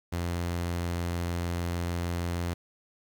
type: tone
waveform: sawtooth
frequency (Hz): 86.5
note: F2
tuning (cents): -16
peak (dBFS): -25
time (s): 0.12-2.54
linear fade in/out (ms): 10
effects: 9-bit